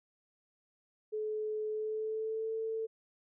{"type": "tone with pitch glide", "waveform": "sine", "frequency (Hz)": [429.5, 445.2], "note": ["A4", "A4"], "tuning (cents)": [-42, 20], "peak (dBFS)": -33, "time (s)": [1.12, 2.87], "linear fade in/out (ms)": 20, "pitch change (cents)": 62, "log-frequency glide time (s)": [1.7, 2.53], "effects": []}